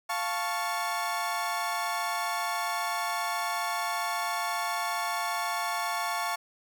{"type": "chord", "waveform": "30% pulse", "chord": "F augmented", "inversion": "none", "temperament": "equal", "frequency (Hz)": [698.5, 880, 1108.7], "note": ["F5", "A5", "C#6"], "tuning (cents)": [0, 0, 0], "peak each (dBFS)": [-31, -31, -30], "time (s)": [0.09, 6.36], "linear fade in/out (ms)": 10, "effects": []}